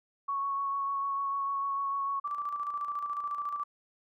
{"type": "tone with vibrato", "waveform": "sine", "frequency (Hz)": 1108.7, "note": "C#6", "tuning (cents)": 0, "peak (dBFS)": -29, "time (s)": [0.28, 2.2], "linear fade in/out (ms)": 10, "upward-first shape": "sine", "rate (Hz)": 6.7, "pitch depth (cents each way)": 12}
{"type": "tone with tremolo", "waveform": "sine", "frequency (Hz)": 1165, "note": "D6", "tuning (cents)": -14, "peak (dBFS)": -30, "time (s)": [2.24, 3.64], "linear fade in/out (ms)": 10, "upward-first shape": "square", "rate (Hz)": 14, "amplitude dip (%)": 45}
{"effects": []}